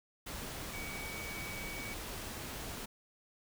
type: tone in noise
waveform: sine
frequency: 2263 Hz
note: C#7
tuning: 35 cents sharp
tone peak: -44 dBFS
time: 0.73-1.94 s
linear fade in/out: 10 ms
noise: pink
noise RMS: -43 dBFS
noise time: 0.26-2.86 s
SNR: -4 dB
effects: none